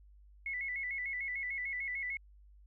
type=tone with vibrato; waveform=sine; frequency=2079 Hz; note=C7; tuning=12 cents flat; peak=-35 dBFS; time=0.46-2.17 s; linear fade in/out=2 ms; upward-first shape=square; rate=6.7 Hz; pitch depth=81 cents each way; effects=added 50 Hz sine -56 dBFS peak until 2.66 s